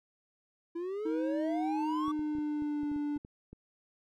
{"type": "exponential sweep", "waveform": "triangle", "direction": "up", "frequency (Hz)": [331.5, 1167], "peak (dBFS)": -32, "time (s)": [0.75, 2.12], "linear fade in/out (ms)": 10}
{"type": "tone with pitch glide", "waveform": "triangle", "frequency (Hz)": [317.8, 293.1], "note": ["D#4", "D4"], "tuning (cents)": [37, -3], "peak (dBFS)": -29, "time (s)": [1.05, 3.18], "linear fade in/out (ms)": 10, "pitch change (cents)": -140, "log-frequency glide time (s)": [1.24, 2.91]}
{"type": "clicks", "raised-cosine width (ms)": 3, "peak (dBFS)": -35, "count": 11, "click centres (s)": [2.081, 2.193, 2.352, 2.385, 2.622, 2.833, 2.916, 2.962, 3.164, 3.249, 3.53]}
{"effects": []}